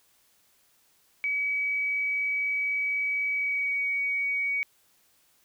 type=tone with pitch glide; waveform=sine; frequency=2276 to 2252 Hz; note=C#7 to C#7; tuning=+45 to +27 cents; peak=-25 dBFS; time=1.24-4.63 s; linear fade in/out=0 ms; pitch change=-18 cents; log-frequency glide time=3.32-3.82 s; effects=white hiss -65 dBFS RMS until 5.44 s